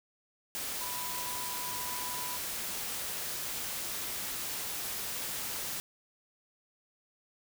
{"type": "tone in noise", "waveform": "sine", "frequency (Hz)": 987.8, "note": "B5", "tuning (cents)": 0, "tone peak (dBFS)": -41, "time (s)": [0.81, 2.37], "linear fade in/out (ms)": 0, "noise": "white", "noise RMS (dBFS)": -37, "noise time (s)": [0.55, 5.8], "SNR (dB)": -7, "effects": []}